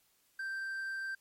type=tone; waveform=triangle; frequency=1568 Hz; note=G6; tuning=in tune; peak=-34 dBFS; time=0.39-1.15 s; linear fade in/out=5 ms; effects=white hiss -71 dBFS RMS until 1.2 s + MP3 64 kbps